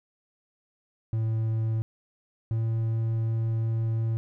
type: tone pair in turn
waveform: triangle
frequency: 111.5 / 112.86 Hz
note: A2 / A2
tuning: +23 / +44 cents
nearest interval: unison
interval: 21 cents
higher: second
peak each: -22 dBFS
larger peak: neither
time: 1.13-1.82 / 2.51-4.17 s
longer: second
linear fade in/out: 0 ms
effects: none